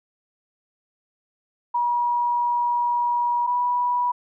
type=tone pair in turn; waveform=sine; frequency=961 / 976.7 Hz; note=B5 / B5; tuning=-48 / -20 cents; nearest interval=unison; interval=28 cents; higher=second; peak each=-19 dBFS; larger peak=neither; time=1.74-3.47 / 3.47-4.12 s; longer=first; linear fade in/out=10 ms; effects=none